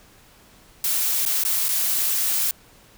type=noise with dropouts; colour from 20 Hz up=blue; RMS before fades=-22 dBFS; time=0.84-2.51 s; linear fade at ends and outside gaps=1 ms; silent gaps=1.252-1.261 / 1.437-1.45 / 1.684-1.689 s; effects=pink hiss -52 dBFS RMS until 2.97 s